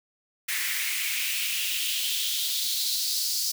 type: noise with high-pass filter sweep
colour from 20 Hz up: white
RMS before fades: -28 dBFS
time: 0.48-3.52 s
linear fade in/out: 10 ms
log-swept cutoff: 1900 to 5000 Hz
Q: 3.7
effects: none